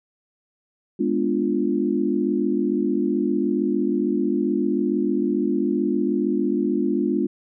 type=chord; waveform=sine; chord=G# diminished seventh; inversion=none; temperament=equal; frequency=207.7 / 246.9 / 293.7 / 349.2 Hz; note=G#3 / B3 / D4 / F4; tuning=0 / 0 / 0 / 0 cents; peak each=-25 / -25 / -24 / -24 dBFS; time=0.99-7.27 s; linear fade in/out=10 ms; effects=none